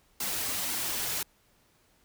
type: noise with flanger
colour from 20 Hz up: white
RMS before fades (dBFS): -32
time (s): 0.2-1.23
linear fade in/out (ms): 5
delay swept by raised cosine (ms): 1.6 to 5.9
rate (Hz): 1.9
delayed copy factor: -0.5
effects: pink hiss -66 dBFS RMS until 2.04 s